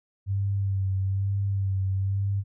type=tone with vibrato; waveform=sine; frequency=97.5 Hz; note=G2; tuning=9 cents flat; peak=-23 dBFS; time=0.26-2.44 s; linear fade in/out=50 ms; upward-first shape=sine; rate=1.1 Hz; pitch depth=33 cents each way; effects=none